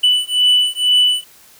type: beating tone pair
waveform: triangle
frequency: 2977 / 2979.1 Hz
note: F#7 / F#7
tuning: +10 / +11 cents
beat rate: 2.1 Hz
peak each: -13 dBFS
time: 0.03-1.24 s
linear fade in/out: 10 ms
effects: white hiss -46 dBFS RMS until 1.59 s